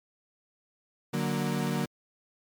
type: chord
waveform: 35% pulse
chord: D augmented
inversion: none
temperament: equal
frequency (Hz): 146.83 / 185 / 233.1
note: D3 / F#3 / A#3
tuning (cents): 0 / 0 / 0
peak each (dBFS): -30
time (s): 1.13-1.86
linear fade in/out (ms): 10
effects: MP3 96 kbps